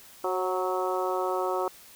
harmonic tone with a mistuned harmonic, 185 Hz, F#3, in tune, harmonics 2 / 3 / 4 / 5 / 6 / 7, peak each -30 / -32 / -33 / -34 / -35 / -35 dBFS, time 0.24-1.68 s, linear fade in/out 2 ms, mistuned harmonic 3, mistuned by -30 cents, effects white hiss -51 dBFS RMS until 1.95 s

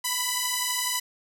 5% pulse beating tone pair, 987.8 / 999.8 Hz, B5 / B5, 0 / +21 cents, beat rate 12 Hz, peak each -16 / -16 dBFS, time 0.04-1 s, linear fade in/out 10 ms, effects none

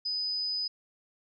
sine tone, 4996 Hz, D#8, 6 cents sharp, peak -29 dBFS, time 0.05-0.68 s, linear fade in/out 10 ms, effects none

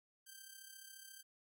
5% pulse tone with amplitude modulation, 1568 Hz, G6, in tune, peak -40 dBFS, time 0.26-1.23 s, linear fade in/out 20 ms, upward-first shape sine, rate 34.3 Hz, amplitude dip 60%, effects none

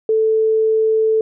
sine tone, 440 Hz, A4, in tune, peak -12 dBFS, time 0.09-1.21 s, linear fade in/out 2 ms, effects none

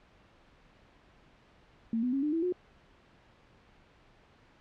sine tone with pitch steps, 227.1 / 249.1 / 273.2 / 299.7 / 328.7 / 360.5 Hz, A#3 / B3 / C#4 / D4 / E4 / F#4, -45 / +15 / -25 / +35 / -5 / -45 cents, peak -27 dBFS, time 1.93-2.524 s, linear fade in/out 2 ms, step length 99 ms, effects pink hiss -61 dBFS RMS until 4.6 s + low-pass 3000 Hz 12 dB/octave

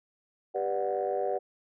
sine chord, G major seventh, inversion none, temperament just, 392 / 490 / 588 / 735 Hz, G4 / B4 / D5 / F#5, 0 / -14 / +2 / -12 cents, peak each -32 dBFS, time 0.54-1.39 s, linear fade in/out 20 ms, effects tanh soft clip ceiling -19 dBFS

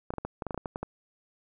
clicks, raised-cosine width 1 ms, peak -19 dBFS, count 12, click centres 0.105 / 0.138 / 0.183 / 0.25 / 0.422 / 0.467 / 0.508 / 0.545 / 0.577 / 0.658 / 0.759 / 0.83 s, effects none

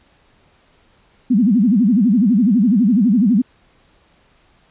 sine tone with vibrato, 220.5 Hz, A3, 4 cents sharp, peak -10 dBFS, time 1.3-3.42 s, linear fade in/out 10 ms, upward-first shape sine, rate 12 Hz, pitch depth 280 cents each way, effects pink hiss -55 dBFS RMS until 4.7 s + resampled to 8000 Hz

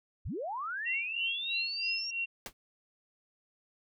sine linear sweep, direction up, 32 to 5660 Hz, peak -34 dBFS, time 0.25-2.11 s, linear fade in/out 10 ms
sine tone with tremolo, 2740 Hz, F7, 34 cents flat, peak -30 dBFS, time 0.85-2.26 s, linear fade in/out 20 ms, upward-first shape sine, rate 3.1 Hz, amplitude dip 85%
pink noise with exponential decay, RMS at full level -35 dBFS, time 2.46-2.53 s, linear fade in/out 1 ms, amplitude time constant 15 ms
effects none

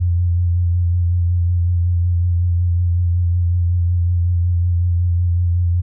sine tone with vibrato, 87.31 Hz, F2, in tune, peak -13 dBFS, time 0-5.82 s, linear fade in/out 20 ms, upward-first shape sine, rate 5.4 Hz, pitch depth 29 cents each way, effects none

